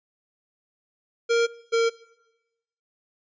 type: tone pair in turn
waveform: square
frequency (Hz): 466.1 / 459.7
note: A#4 / A#4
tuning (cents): 0 / -24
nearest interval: unison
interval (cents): 24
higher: first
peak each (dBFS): -19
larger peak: neither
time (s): 1.29-1.47 / 1.72-1.9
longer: neither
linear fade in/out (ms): 20
effects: noise-tail reverb RT60 1.0 s tail -21 dB re dry + resampled to 16000 Hz